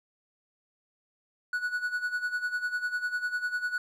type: tone with tremolo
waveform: triangle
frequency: 1471 Hz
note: F#6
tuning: 11 cents flat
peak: -24 dBFS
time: 1.53-3.78 s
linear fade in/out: 2 ms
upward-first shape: sine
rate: 10 Hz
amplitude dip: 75%
effects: none